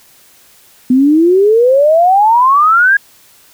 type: exponential sweep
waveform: sine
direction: up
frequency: 246.9 to 1661.2 Hz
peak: -5 dBFS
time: 0.9-2.97 s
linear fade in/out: 5 ms
effects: white hiss -45 dBFS RMS until 3.53 s